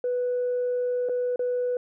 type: tone with dropouts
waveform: sine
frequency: 493.9 Hz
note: B4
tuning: in tune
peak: -22 dBFS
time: 0.04-1.77 s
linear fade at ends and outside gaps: 2 ms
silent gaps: 1.088-1.094 / 1.36-1.393 s
effects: tanh soft clip ceiling -20 dBFS